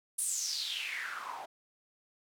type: noise with band-pass filter sweep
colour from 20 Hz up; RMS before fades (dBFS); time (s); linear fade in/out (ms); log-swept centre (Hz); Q
white; -37; 0.18-1.46; 10; 10000 to 730; 6.6
effects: none